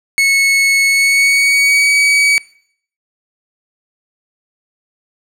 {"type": "tone with pitch glide", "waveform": "40% pulse", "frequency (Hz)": [2200, 2270], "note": ["C#7", "C#7"], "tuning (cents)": [-14, 41], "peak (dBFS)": -8, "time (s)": [0.18, 2.38], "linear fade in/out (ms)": 0, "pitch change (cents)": 55, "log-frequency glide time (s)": [0.87, 1.93], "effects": ["noise-tail reverb RT60 0.6 s tail -21 dB re dry", "low-pass 11000 Hz 12 dB/octave"]}